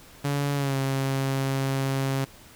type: tone with pitch glide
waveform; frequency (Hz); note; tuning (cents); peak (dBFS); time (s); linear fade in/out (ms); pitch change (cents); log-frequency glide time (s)
sawtooth; 142.2 to 135.31; C#3 to C#3; +45 to -41; -20; 0.24-2.25; 10; -86; 0.55-0.76
effects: pink hiss -50 dBFS RMS until 2.55 s

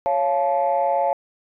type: chord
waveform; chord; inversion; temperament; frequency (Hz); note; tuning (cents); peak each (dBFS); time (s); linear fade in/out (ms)
sine; Db augmented; none; just; 554.4 / 693 / 866.2; Db5 / F5 / A5; 0 / -14 / -27; -21; 0.06-1.13; 0
effects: tanh soft clip ceiling -11 dBFS

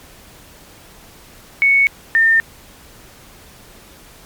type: tone pair in turn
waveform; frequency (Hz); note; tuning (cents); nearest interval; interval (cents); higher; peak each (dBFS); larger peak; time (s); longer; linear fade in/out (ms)
sine; 2217 / 1810; C#7 / A6; 0 / +48; major third; 352; first; -9; neither; 1.62-1.87 / 2.15-2.4; neither; 0
effects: pink hiss -43 dBFS RMS until 4.25 s + MP3 96 kbps

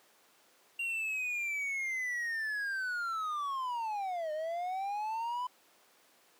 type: linear two-way sweep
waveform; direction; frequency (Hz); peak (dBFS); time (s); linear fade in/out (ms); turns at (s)
triangle; down then up; 2774 to 605 to 1006; -31; 0.79-5.47; 5; 4.32
effects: pink hiss -64 dBFS RMS until 6.39 s + high-pass 400 Hz 12 dB/octave

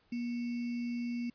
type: tone with sample-and-hold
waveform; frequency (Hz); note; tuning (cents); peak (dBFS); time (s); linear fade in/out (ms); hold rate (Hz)
sine; 238.9; A#3; +43; -33; 0.12-1.3; 5; 2450
effects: pink hiss -70 dBFS RMS until 1.34 s + resampled to 11025 Hz

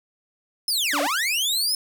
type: linear two-way sweep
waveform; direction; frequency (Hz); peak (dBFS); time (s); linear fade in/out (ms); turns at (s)
sawtooth; down then up; 5274 to 510 to 5274; -18; 0.68-1.75; 2; 1.01
type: tone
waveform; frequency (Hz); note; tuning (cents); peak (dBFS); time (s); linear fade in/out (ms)
35% pulse; 290; D4; -22; -26; 0.93-1.07; 5
effects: none

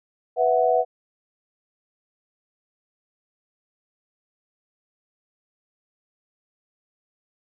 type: chord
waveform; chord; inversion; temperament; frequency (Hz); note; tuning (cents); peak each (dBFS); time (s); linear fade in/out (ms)
sine; B suspended fourth; none; equal; 493.9 / 659.3 / 740; B4 / E5 / F#5; 0 / 0 / 0; -21; 0.36-0.85; 50
effects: none

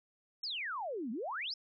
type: exponential two-way sweep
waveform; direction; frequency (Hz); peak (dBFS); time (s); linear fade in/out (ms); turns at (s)
sine; down then up; 5520 to 207.7 to 5520; -36; 0.43-1.54; 5; 1.11
effects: none

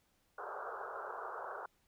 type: band-pass noise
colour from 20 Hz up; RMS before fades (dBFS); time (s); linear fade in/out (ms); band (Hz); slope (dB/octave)
white; -44; 0.38-1.66; 5; 380 to 1500; 96
effects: pink hiss -75 dBFS RMS until 1.87 s

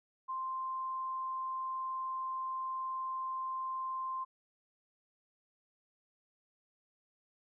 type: tone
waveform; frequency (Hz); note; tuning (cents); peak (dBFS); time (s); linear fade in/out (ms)
sine; 1046.5; C6; 0; -35; 0.28-4.25; 20
effects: none

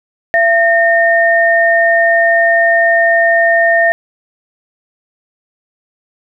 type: tone pair together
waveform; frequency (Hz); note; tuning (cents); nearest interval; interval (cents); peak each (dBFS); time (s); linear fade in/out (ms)
sine; 674.9 / 1828; E5 / A#6; +41 / -34; octave + perfect fourth; 1725; -10; 0.34-3.92; 0
effects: none

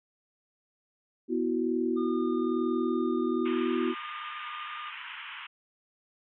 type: chord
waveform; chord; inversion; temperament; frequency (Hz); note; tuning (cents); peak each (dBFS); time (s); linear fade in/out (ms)
sine; B suspended fourth; none; just; 246.9 / 329.3 / 370.4; B3 / E4 / F#4; 0 / -2 / +2; -30; 1.28-3.95; 50
type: tone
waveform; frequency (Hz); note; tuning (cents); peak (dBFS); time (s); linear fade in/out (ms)
triangle; 1213; D#6; -44; -37; 1.96-4.91; 20
type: band-pass noise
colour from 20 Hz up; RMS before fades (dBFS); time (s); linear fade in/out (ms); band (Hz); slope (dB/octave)
white; -42; 3.45-5.47; 10; 910 to 3200; 96
effects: resampled to 11025 Hz

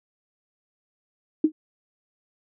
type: tone with exponential decay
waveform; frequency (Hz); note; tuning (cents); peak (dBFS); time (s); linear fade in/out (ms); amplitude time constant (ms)
sine; 311.1; D#4; 0; -11; 1.44-1.52; 5; 17
effects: none

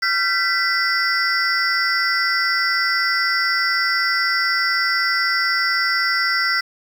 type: tone cluster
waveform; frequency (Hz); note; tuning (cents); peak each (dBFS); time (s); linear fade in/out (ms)
sine; 1372 / 1544 / 1984 / 4755 / 5360; F6 / G6 / B6 / D8 / E8; -31 / -27 / +7 / +21 / +28; -22 / -23 / -20 / -25 / -24; 0.02-6.61; 10
effects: tanh soft clip ceiling -8 dBFS + 7-bit

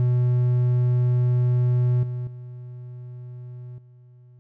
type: tone with level steps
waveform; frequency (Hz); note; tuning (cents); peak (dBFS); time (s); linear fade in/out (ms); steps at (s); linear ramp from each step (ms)
triangle; 123.47; B2; 0; -15 / -24 / -33 / -45; 0-4.39; 0; 2.03 / 2.27 / 3.78; 2
effects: none

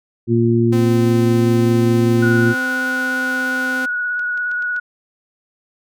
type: harmonic tone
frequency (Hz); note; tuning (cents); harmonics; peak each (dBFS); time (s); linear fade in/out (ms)
116.54; A#2; 0; 1 / 2 / 3; -16 / -16 / -16; 0.27-2.55; 50
type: tone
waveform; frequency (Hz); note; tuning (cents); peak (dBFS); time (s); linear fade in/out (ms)
sawtooth; 258.1; C4; -23; -19; 0.72-3.86; 10
type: tone with vibrato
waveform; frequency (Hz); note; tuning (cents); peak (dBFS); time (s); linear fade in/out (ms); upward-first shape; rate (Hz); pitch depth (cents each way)
sine; 1462; F#6; -21; -18; 2.22-4.8; 10; sine; 17; 15
type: clicks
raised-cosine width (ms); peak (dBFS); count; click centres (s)
0.2; -24; 7; 3.406 / 3.564 / 4.194 / 4.376 / 4.515 / 4.624 / 4.764
effects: none

